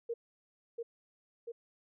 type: tone with echo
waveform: sine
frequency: 466.2 Hz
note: A#4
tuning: in tune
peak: -33 dBFS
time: 0.09-0.14 s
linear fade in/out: 10 ms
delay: 690 ms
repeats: 2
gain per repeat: -3 dB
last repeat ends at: 1.52 s
effects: none